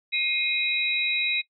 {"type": "tone cluster", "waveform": "sine", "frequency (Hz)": [2137, 2493, 3843], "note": ["C7", "D#7", "B7"], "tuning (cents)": [36, 3, -48], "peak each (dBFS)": [-30, -25, -27], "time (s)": [0.12, 1.42], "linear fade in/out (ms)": 20, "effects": ["noise-tail reverb RT60 0.1 s tail -20 dB re dry"]}